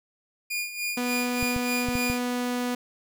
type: tone with tremolo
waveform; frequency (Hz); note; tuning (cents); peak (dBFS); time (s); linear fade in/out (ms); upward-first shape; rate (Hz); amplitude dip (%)
sawtooth; 2429; D#7; -42; -23; 0.5-2.19; 10; sine; 3.4; 70
type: tone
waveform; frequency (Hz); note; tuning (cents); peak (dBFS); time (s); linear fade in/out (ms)
sawtooth; 246.1; B3; -6; -22; 0.97-2.75; 5
type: clicks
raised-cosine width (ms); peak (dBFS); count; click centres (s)
5; -19; 5; 1.428 / 1.563 / 1.887 / 1.954 / 2.1
effects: none